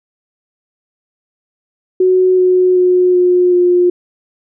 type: tone with pitch steps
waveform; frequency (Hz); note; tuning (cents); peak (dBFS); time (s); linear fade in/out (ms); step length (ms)
sine; 370 / 366.4 / 362.8 / 359.3 / 355.7; F#4 / F#4 / F#4 / F4 / F4; 0 / -17 / -34 / +49 / +32; -7; 2-3.9; 5; 380
effects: none